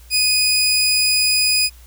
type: tone pair together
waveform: 20% pulse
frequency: 2484 / 4968 Hz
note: D#7 / D#8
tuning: -3 / -3 cents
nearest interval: octave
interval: 1200 cents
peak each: -13 dBFS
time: 0.1-1.7 s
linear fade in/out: 50 ms
effects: added 60 Hz sine -41 dBFS peak until 1.86 s + white hiss -50 dBFS RMS until 1.86 s